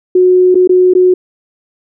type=tone with dropouts; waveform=sine; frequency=365.7 Hz; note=F#4; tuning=20 cents flat; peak=-4 dBFS; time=0.15-1.14 s; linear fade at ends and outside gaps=5 ms; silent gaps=0.546-0.553 / 0.675-0.693 / 0.937-0.95 s; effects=none